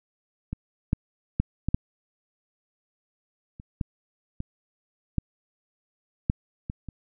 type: clicks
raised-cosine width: 5 ms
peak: -18 / -9 / -9 / -12 / -8 / -29 / -14 / -19 / -11 / -9 / -19 / -24 dBFS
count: 12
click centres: 0.53 / 0.931 / 1.4 / 1.686 / 1.745 / 3.599 / 3.812 / 4.404 / 5.183 / 6.299 / 6.699 / 6.887 s
effects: none